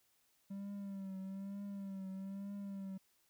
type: tone with vibrato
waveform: triangle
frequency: 195.6 Hz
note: G3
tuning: 4 cents flat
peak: -40 dBFS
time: 0.5-2.98 s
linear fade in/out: 10 ms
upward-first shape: triangle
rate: 1.1 Hz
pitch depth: 56 cents each way
effects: white hiss -75 dBFS RMS until 3.29 s